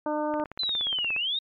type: harmonic tone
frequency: 301.5 Hz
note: D4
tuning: 46 cents sharp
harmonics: 1 / 2 / 3 / 4 / 5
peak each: -30 / -29 / -31 / -38 / -43 dBFS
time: 0.06-0.44 s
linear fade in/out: 2 ms
type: click train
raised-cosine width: 0.5 ms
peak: -24 dBFS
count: 15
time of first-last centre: 0.34-1.164 s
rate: 17 Hz
type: linear two-way sweep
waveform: sine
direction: down then up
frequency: 4081 to 2513 to 3793 Hz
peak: -25 dBFS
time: 0.59-1.39 s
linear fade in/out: 5 ms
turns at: 1.15 s
effects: MP3 96 kbps